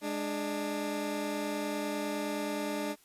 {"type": "tone pair together", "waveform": "20% pulse", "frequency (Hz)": [207.7, 296.7], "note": ["G#3", "D4"], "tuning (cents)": [0, 18], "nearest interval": "tritone", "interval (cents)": 618, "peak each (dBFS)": [-32, -29], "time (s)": [0.01, 2.96], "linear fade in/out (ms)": 50, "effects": ["white hiss -63 dBFS RMS until 3.04 s", "resampled to 32000 Hz"]}